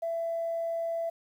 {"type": "tone", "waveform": "sine", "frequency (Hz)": 667, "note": "E5", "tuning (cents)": 20, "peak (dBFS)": -28, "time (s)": [0.02, 1.1], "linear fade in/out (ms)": 10, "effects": ["tanh soft clip ceiling -24 dBFS", "10-bit"]}